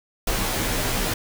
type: noise with comb filter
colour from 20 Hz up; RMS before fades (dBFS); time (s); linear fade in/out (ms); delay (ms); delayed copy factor
pink; -24; 0.27-1.14; 5; 14; -0.85
effects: none